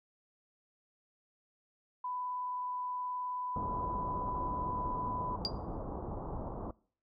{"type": "tone with vibrato", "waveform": "sine", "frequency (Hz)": 996, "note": "B5", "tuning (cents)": 14, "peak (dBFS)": -35, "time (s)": [2.04, 5.36], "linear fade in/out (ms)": 5, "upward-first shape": "triangle", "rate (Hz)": 19, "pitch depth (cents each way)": 11}
{"type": "low-pass noise", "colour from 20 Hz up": "pink", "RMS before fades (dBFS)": -40, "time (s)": [3.56, 6.71], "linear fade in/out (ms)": 2, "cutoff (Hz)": 1100, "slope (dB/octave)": 48}
{"type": "tone with exponential decay", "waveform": "sine", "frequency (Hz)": 4784, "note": "D8", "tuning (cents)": 31, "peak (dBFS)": -26, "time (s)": [5.45, 5.53], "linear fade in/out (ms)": 0, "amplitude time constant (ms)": 16}
{"effects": ["noise-tail reverb RT60 0.5 s tail -24 dB re dry", "AAC 48 kbps"]}